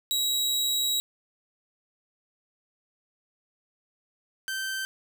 sawtooth tone pair in turn, 3858 / 1552.4 Hz, B7 / G6, -41 / -17 cents, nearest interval octave + major third, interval 1576 cents, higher first, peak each -21 / -26 dBFS, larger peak first, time 0.11-1 / 4.48-4.85 s, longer first, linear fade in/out 0 ms, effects none

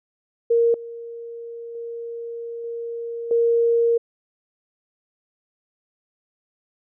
sine tone with level steps, 466.2 Hz, A#4, in tune, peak -14 / -32 / -29 / -27 / -15 dBFS, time 0.5-3.98 s, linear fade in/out 10 ms, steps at 0.74 / 1.75 / 2.64 / 3.31 s, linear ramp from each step 2 ms, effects none

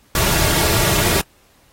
pink noise with comb filter, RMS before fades -17 dBFS, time 0.15-1.21 s, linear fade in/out 2 ms, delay 3.9 ms, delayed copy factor -0.55, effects pink hiss -55 dBFS RMS until 1.72 s + AAC 48 kbps

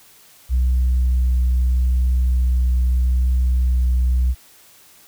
sine tone with vibrato, 62.6 Hz, B1, 24 cents sharp, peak -12 dBFS, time 0.49-4.35 s, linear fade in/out 50 ms, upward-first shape triangle, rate 0.79 Hz, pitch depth 11 cents each way, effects tanh soft clip ceiling -12 dBFS + white hiss -49 dBFS RMS until 5.07 s

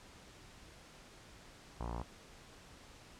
sawtooth tone with low-pass filter, 58.27 Hz, A#1, in tune, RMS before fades -41 dBFS, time 1.8-2.03 s, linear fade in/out 5 ms, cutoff 970 Hz, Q 3.7, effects pink hiss -57 dBFS RMS until 3.19 s + low-pass 8000 Hz 12 dB/octave

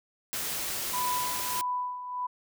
white noise, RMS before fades -33 dBFS, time 0.33-1.61 s, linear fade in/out 0 ms
sine tone with tremolo, 993 Hz, B5, 9 cents sharp, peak -27 dBFS, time 0.93-2.27 s, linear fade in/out 10 ms, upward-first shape sine, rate 1.6 Hz, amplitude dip 65%
effects none

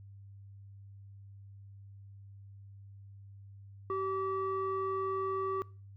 square tone with low-pass filter, 384.6 Hz, G4, 33 cents flat, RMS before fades -34 dBFS, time 3.9-5.62 s, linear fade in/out 0 ms, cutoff 1100 Hz, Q 3.3, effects noise-tail reverb RT60 0.4 s tail -23 dB re dry + added 99 Hz sine -49 dBFS peak until 5.96 s

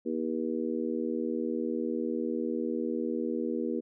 harmonic tone, 80 Hz, D#2, 49 cents sharp, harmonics 3 / 4 / 5 / 6, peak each -33 / -34 / -35 / -36 dBFS, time 0.05-3.81 s, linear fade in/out 20 ms, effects none

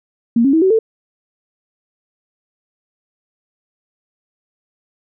sine tone with pitch steps, 233.1 / 274 / 322.1 / 378.7 / 445.1 Hz, A#3 / C#4 / E4 / F#4 / A4, 0 / -20 / -40 / +40 / +20 cents, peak -9 dBFS, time 0.36-0.79 s, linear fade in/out 5 ms, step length 86 ms, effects none

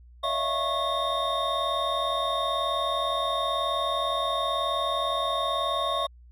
triangle tone cluster, 569 / 648 / 687 / 1097 / 3666 Hz, C#5 / E5 / F5 / C#6 / A#7, +45 / -30 / -29 / -18 / -30 cents, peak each -32 / -30 / -33 / -26 / -30 dBFS, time 0.23-6.07 s, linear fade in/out 10 ms, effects added 60 Hz sine -48 dBFS peak until 6.31 s

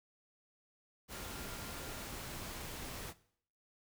sine tone in noise, 1396.9 Hz, F6, in tune, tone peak -56 dBFS, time 1.11-2.09 s, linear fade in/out 50 ms, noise pink, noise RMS -45 dBFS, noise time 1.08-3.14 s, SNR -14 dB, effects noise-tail reverb RT60 0.6 s tail -18 dB re dry

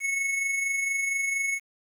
square tone with amplitude modulation, 2199 Hz, C#7, 14 cents flat, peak -24 dBFS, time 0-1.6 s, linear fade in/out 50 ms, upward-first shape sine, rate 24.3 Hz, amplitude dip 40%, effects low-pass 12000 Hz 12 dB/octave + 9-bit

